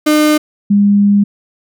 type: tone pair in turn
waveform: 35% pulse / sine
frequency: 303.1 / 202.8 Hz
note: D#4 / G#3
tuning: -45 / -41 cents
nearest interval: perfect fifth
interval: 696 cents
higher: first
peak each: -6 dBFS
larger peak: neither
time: 0.06-0.38 / 0.7-1.24 s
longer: second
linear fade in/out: 10 ms
effects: none